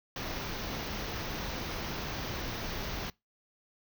pink band-stop noise, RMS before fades -37 dBFS, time 0.16-3.1 s, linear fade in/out 2 ms, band 6300 to 14000 Hz, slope 96 dB/octave, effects noise-tail reverb RT60 0.2 s tail -23 dB re dry

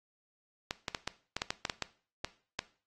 clicks, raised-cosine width 0.2 ms, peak -15 dBFS, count 12, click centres 0.709 / 0.882 / 0.948 / 1.076 / 1.366 / 1.419 / 1.505 / 1.652 / 1.698 / 1.823 / 2.246 / 2.591 s, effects noise-tail reverb RT60 0.4 s tail -17 dB re dry + AAC 32 kbps

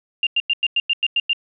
sine tone bursts, 2794 Hz, F7, in tune, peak -15 dBFS, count 9, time 0.23-1.332 s, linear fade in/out 2 ms, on 38 ms, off 95 ms, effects none

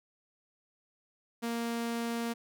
sawtooth tone, 233.1 Hz, A#3, in tune, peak -28 dBFS, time 1.42-2.34 s, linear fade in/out 20 ms, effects none

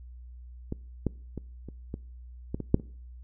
clicks, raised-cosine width 3 ms, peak -19 / -13 / -22 / -27 / -21 / -18 / -20 / -6 / -28 dBFS, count 9, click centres 0.724 / 1.067 / 1.377 / 1.687 / 1.941 / 2.545 / 2.603 / 2.744 / 2.798 s, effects noise-tail reverb RT60 0.5 s tail -24 dB re dry + added 61 Hz sine -43 dBFS peak until 3.23 s

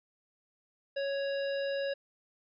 harmonic tone with a mistuned harmonic, 554.4 Hz, C#5, in tune, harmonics 1 / 3 / 5 / 7 / 9, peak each -31 / -41 / -45 / -48 / -50 dBFS, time 0.96-1.94 s, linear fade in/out 10 ms, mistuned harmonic 5, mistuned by +16 cents, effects none

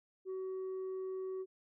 sine tone, 377.1 Hz, F#4, 33 cents sharp, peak -35 dBFS, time 0.25-1.46 s, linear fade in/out 50 ms, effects tanh soft clip ceiling -37 dBFS

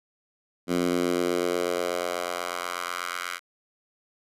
10% pulse tone with high-pass filter sweep, 88.2 Hz, F2, 18 cents sharp, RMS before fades -28 dBFS, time 0.67-3.4 s, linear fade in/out 50 ms, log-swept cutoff 220 to 1600 Hz, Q 1.8, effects resampled to 32000 Hz

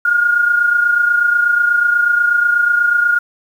sine tone pair together, 1421.8 / 1450 Hz, F6 / F#6, +31 / -35 cents, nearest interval unison, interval 34 cents, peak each -11 / -19 dBFS, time 0.05-3.19 s, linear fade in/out 5 ms, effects 7-bit

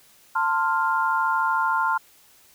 sine chord, F major, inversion first, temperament equal with one note detuned, 893.3 / 1046.5 / 1396.9 Hz, A5 / C6 / F6, +26 / 0 / 0 cents, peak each -24 dBFS, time 0.35-1.98 s, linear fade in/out 10 ms, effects white hiss -55 dBFS RMS until 2.54 s

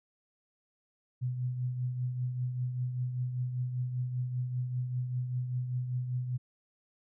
sine tone with tremolo, 125.3 Hz, B2, 25 cents sharp, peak -28 dBFS, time 1.21-6.38 s, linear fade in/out 20 ms, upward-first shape triangle, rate 5.1 Hz, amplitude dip 55%, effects none

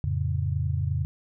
sine chord, F augmented, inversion none, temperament equal, 87.31 / 110 / 138.59 Hz, F2 / A2 / C#3, 0 / 0 / 0 cents, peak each -27 / -30 / -28 dBFS, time 0.04-1.05 s, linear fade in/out 0 ms, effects none

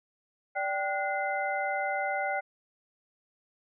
sine tone cluster, 584 / 779 / 1452 / 2062 Hz, D5 / G5 / F#6 / C7, -10 / -11 / -33 / -26 cents, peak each -34 / -31 / -35 / -35 dBFS, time 0.55-2.41 s, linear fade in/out 20 ms, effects none

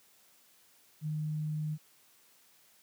sine tone, 153.3 Hz, D#3, 25 cents flat, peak -31 dBFS, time 1.01-1.78 s, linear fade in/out 50 ms, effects white hiss -64 dBFS RMS until 2.82 s + high-pass 100 Hz 12 dB/octave

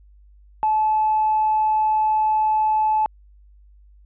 triangle tone with tanh clipping, 864 Hz, A5, 32 cents flat, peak -16 dBFS, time 0.63-3.06 s, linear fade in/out 0 ms, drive 4 dB, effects added 50 Hz sine -47 dBFS peak until 4.05 s + resampled to 8000 Hz

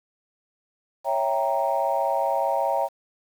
sine chord, C# diminished seventh, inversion none, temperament equal, 554.4 / 659.3 / 784 / 932.3 Hz, C#5 / E5 / G5 / Bb5, 0 / 0 / 0 / 0 cents, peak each -26 dBFS, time 1.04-2.89 s, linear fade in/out 50 ms, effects tanh soft clip ceiling -11 dBFS + 8-bit

